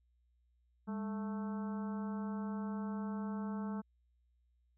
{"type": "harmonic tone with a mistuned harmonic", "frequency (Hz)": 220, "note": "A3", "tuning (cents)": 0, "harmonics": [1, 2, 3, 4, 5, 6, 7], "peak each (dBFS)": [-37, -50, -54, -50, -54, -54, -60], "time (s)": [0.87, 3.82], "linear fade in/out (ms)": 20, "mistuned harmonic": 1, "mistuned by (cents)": -130, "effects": ["added 60 Hz sine -70 dBFS peak until 4.77 s"]}